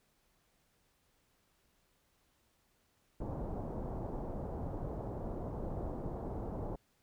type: low-pass noise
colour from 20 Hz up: pink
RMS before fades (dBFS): -40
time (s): 3.2-6.76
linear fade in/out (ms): 5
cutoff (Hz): 830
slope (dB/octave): 24
effects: pink hiss -74 dBFS RMS until 7.02 s